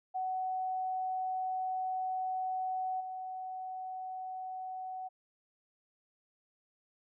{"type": "tone with level steps", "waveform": "sine", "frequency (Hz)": 748, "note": "F#5", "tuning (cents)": 19, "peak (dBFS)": [-32, -38], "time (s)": [0.14, 5.09], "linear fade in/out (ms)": 20, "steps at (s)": 3, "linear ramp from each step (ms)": 10, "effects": []}